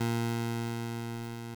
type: tone with level ramp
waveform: 20% pulse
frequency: 116.54 Hz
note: A#2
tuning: in tune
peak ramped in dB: -22 to -34 dBFS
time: 0-1.55 s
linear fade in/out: 10 ms
effects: 9-bit